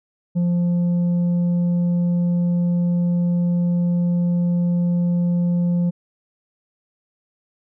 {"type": "tone with tanh clipping", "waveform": "sine", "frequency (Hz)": 174.61, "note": "F3", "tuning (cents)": 0, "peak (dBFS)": -17, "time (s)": [0.35, 5.91], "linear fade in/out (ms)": 20, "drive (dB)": 4, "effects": []}